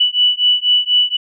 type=beating tone pair; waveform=sine; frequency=2960 / 2964.1 Hz; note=F#7 / F#7; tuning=0 / +2 cents; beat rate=4.1 Hz; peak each=-14 dBFS; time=0-1.17 s; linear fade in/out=10 ms; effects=none